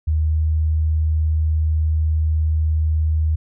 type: tone with pitch glide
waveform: sine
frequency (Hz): 77.78 to 78.28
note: D#2 to D#2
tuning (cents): 0 to +11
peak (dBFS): -15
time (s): 0.07-3.36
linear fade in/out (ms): 10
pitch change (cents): +11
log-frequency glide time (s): 0.28-0.35
effects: none